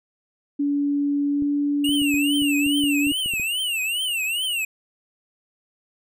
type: tone with pitch glide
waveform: sine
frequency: 286 to 288.2 Hz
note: D4 to D4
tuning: -46 to -33 cents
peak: -19 dBFS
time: 0.59-3.12 s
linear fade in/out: 10 ms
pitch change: +13 cents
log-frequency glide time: 1.29-1.51 s
type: clicks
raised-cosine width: 3 ms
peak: -24 dBFS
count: 12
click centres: 1.423 / 1.892 / 2.018 / 2.142 / 2.421 / 2.664 / 2.838 / 3.069 / 3.119 / 3.26 / 3.337 / 3.398 s
type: tone with vibrato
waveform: square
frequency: 2794 Hz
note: F7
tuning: in tune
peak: -23 dBFS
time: 1.84-4.65 s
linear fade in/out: 5 ms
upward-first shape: triangle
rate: 2.4 Hz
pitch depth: 210 cents each way
effects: none